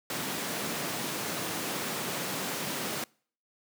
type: high-pass noise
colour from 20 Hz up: pink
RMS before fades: -34 dBFS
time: 0.1-3.04 s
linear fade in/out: 2 ms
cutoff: 150 Hz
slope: 24 dB/octave
effects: noise-tail reverb RT60 0.5 s tail -26 dB re dry